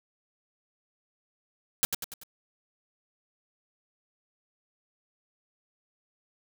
white noise with echo, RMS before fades -23 dBFS, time 1.83-1.85 s, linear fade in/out 0 ms, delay 96 ms, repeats 4, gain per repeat -6 dB, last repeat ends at 2.234 s, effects none

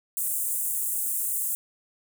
pink high-pass noise, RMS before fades -28 dBFS, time 0.17-1.55 s, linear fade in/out 0 ms, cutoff 7900 Hz, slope 48 dB/octave, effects none

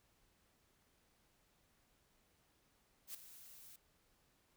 blue noise with ADSR envelope, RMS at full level -45 dBFS, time 3.07-3.76 s, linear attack 75 ms, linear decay 4 ms, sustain -13 dB, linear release 4 ms, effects pink hiss -75 dBFS RMS until 4.56 s

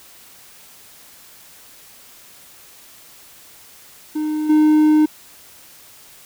triangle tone with level steps, 306.3 Hz, D#4, 27 cents flat, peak -17 / -8 dBFS, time 4.15-5.06 s, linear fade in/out 10 ms, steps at 4.49 s, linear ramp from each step 10 ms, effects white hiss -45 dBFS RMS until 6.25 s

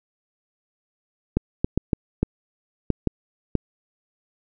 clicks, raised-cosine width 3 ms, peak -6 dBFS, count 8, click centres 1.37 / 1.645 / 1.776 / 1.932 / 2.23 / 2.903 / 3.073 / 3.553 s, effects none

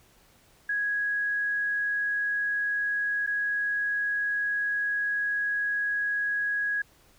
sine tone with dropouts, 1661.2 Hz, G#6, in tune, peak -25 dBFS, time 0.69-6.82 s, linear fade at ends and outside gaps 5 ms, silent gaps 3.265-3.273 s, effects pink hiss -60 dBFS RMS until 7.18 s

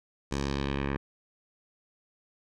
10% pulse tone with low-pass filter sweep, 69.3 Hz, C#2, in tune, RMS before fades -31 dBFS, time 0.31-0.97 s, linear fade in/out 10 ms, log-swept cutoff 7300 to 1900 Hz, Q 1.6, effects none

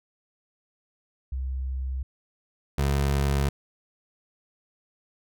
sine / 25% pulse tone pair in turn, 65.3 / 69.73 Hz, C2 / C#2, -3 / +11 cents, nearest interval minor second, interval 114 cents, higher second, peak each -27 / -18 dBFS, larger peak second, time 1.32-2.03 / 2.78-3.49 s, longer neither, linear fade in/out 5 ms, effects none

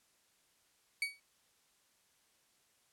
35% pulse tone with exponential decay, 2256 Hz, C#7, 30 cents sharp, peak -27 dBFS, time 1.02-1.2 s, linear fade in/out 2 ms, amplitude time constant 38 ms, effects white hiss -72 dBFS RMS until 2.92 s + low-pass 11000 Hz 12 dB/octave

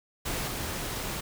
pink noise with level steps, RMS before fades -32 / -34 dBFS, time 0.25-1.21 s, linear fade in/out 10 ms, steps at 0.48 s, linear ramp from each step 2 ms, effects none

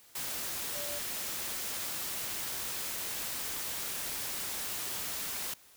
sine tone in noise, 583 Hz, D5, 13 cents flat, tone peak -42 dBFS, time 0.75-0.99 s, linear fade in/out 5 ms, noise white, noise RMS -37 dBFS, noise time 0.15-5.54 s, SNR -8 dB, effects white hiss -59 dBFS RMS until 5.76 s

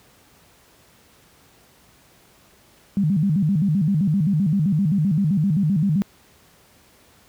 sine tone with vibrato, 174.61 Hz, F3, in tune, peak -16 dBFS, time 2.97-6.02 s, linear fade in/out 0 ms, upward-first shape square, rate 7.7 Hz, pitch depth 230 cents each way, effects pink hiss -54 dBFS RMS until 7.28 s + high-pass 60 Hz 12 dB/octave

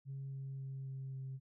sine tone with pitch steps, 136.3 / 135.44 / 134.58 / 133.73 / 132.88 Hz, C#3 / C#3 / C3 / C3 / C3, -29 / -40 / +49 / +38 / +27 cents, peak -40 dBFS, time 0.05-1.4 s, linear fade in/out 50 ms, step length 270 ms, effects tanh soft clip ceiling -38 dBFS

